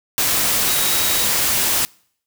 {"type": "tone in noise", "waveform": "sine", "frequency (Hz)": 3818, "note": "A#7", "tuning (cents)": 41, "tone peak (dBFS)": -26, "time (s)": [0.68, 1.25], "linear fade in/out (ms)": 0, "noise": "white", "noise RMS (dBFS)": -18, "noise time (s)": [0.18, 1.85], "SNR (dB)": -11, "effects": ["noise-tail reverb RT60 0.6 s tail -26 dB re dry"]}